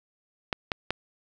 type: clicks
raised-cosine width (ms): 0.3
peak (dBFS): -10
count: 3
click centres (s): 0.528 / 0.718 / 0.906
effects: none